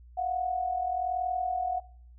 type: tone pair together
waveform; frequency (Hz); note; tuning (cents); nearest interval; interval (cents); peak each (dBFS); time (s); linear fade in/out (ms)
sine; 692 / 733.1; F5 / F#5; -16 / -16; minor second; 100; -34 / -28; 0.17-1.8; 10
effects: noise-tail reverb RT60 0.6 s tail -23 dB re dry + added 60 Hz sine -49 dBFS peak until 2.18 s